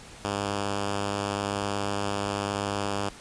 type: tone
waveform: 5% pulse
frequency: 100.9 Hz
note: G#2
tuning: 49 cents flat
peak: -16 dBFS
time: 0.25-3.09 s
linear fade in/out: 0 ms
effects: pink hiss -46 dBFS RMS until 3.2 s + resampled to 22050 Hz